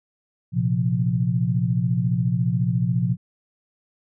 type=chord; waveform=sine; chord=Bb suspended second; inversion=none; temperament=equal; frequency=116.54 / 130.81 / 174.61 Hz; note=Bb2 / C3 / F3; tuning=0 / 0 / 0 cents; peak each=-23 dBFS; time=0.52-3.17 s; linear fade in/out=50 ms; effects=none